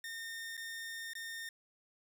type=tone with dropouts; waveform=sawtooth; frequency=1825 Hz; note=A#6; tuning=37 cents flat; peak=-38 dBFS; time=0.04-1.49 s; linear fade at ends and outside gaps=2 ms; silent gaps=0.569-0.576 / 1.134-1.152 s; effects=none